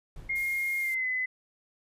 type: noise with exponential decay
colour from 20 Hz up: brown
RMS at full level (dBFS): -43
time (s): 0.16-1.08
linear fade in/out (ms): 2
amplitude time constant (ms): 200
type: tone with pitch glide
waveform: sine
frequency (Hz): 2134 to 2020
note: C7 to B6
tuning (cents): +34 to +39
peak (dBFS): -27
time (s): 0.29-1.26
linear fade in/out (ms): 10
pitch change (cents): -95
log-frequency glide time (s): 0.8-1.07
type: noise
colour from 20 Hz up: violet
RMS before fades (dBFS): -43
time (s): 0.35-0.95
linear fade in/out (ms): 10
effects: resampled to 32000 Hz